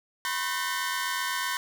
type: tone cluster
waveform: sawtooth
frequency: 993 / 1081 / 1527 / 1814 Hz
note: B5 / C#6 / G6 / A#6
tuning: +9 / -44 / -46 / -48 cents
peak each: -30 dBFS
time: 0.25-1.57 s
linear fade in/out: 0 ms
effects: 9-bit